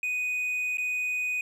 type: tone with dropouts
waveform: triangle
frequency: 2489 Hz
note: D#7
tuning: in tune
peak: -25 dBFS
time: 0.03-1.41 s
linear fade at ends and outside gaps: 2 ms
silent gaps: 0.772-0.782 s
effects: none